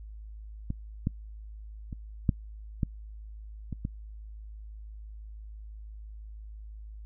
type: clicks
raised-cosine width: 5 ms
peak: -19 / -14 / -26 / -10 / -14 / -22 / -19 dBFS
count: 7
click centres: 0.704 / 1.071 / 1.928 / 2.292 / 2.832 / 3.727 / 3.851 s
effects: noise-tail reverb RT60 0.1 s tail -26 dB re dry + added 53 Hz sine -41 dBFS peak until 7.05 s